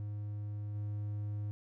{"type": "tone with level steps", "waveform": "triangle", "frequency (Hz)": 103.9, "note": "G#2", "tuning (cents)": 1, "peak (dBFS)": [-35, -33], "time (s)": [0, 1.51], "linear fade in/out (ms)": 0, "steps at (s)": 0.74, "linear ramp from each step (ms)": 20, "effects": []}